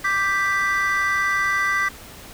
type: chord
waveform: triangle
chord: G major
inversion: second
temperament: equal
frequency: 1174.7 / 1568 / 1975.5 Hz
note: D6 / G6 / B6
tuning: 0 / 0 / 0 cents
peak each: -21 / -22 / -19 dBFS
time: 0.04-1.89 s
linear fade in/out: 10 ms
effects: tanh soft clip ceiling -11 dBFS + pink hiss -41 dBFS RMS until 2.33 s